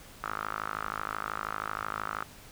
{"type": "tone with band-pass filter", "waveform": "sawtooth", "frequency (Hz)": 52.9, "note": "G#1", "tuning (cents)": 33, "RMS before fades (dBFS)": -36, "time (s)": [0.23, 2.24], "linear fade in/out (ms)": 10, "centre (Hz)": 1300, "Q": 5.9, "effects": ["pink hiss -51 dBFS RMS until 2.51 s"]}